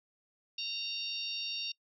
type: harmonic tone with a mistuned harmonic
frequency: 926 Hz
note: A#5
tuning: 12 cents flat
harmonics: 3 / 4 / 5 / 6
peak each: -39 / -40 / -41 / -42 dBFS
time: 0.58-1.72 s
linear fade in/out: 5 ms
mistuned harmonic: 5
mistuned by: -32 cents
effects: noise-tail reverb RT60 0.1 s tail -26 dB re dry